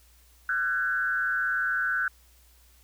sine tone with frequency modulation, 1509 Hz, F#6, 34 cents sharp, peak -24 dBFS, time 0.49-2.08 s, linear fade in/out 2 ms, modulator 132 Hz, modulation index 0.89, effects added 60 Hz sine -57 dBFS peak until 2.83 s + white hiss -61 dBFS RMS until 2.83 s

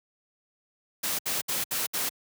white noise bursts, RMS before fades -29 dBFS, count 5, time 1.03-2.094 s, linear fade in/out 10 ms, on 160 ms, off 66 ms, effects high-pass 100 Hz 12 dB/octave

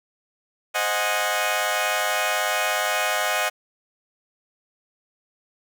15% pulse chord, Ab dominant seventh, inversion first, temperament equal with one note detuned, 523.3 / 622.3 / 734 / 830.6 Hz, C5 / Eb5 / Gb5 / Ab5, 0 / 0 / -14 / 0 cents, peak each -24 / -19 / -19 / -23 dBFS, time 0.74-3.5 s, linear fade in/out 20 ms, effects none

